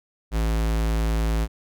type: tone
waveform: square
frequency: 55 Hz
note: A1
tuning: in tune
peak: -21 dBFS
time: 0.31-1.48 s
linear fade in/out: 50 ms
effects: none